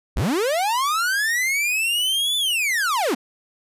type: linear two-way sweep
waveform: 45% pulse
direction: up then down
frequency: 30 to 3520 to 208.4 Hz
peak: -19 dBFS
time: 0.16-3.15 s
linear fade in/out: 10 ms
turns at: 2.37 s
effects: resampled to 32000 Hz